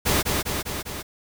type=noise with echo; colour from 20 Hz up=pink; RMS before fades=-21 dBFS; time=0.05-0.23 s; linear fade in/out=20 ms; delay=200 ms; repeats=4; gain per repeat=-3 dB; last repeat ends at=1.03 s; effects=none

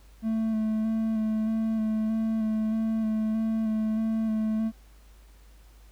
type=tone with vibrato; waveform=triangle; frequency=220 Hz; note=A3; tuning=in tune; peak=-22 dBFS; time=0.22-4.72 s; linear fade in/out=50 ms; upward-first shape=square; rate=1.6 Hz; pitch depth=16 cents each way; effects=added 51 Hz sine -50 dBFS peak until 5.91 s + pink hiss -61 dBFS RMS until 5.91 s

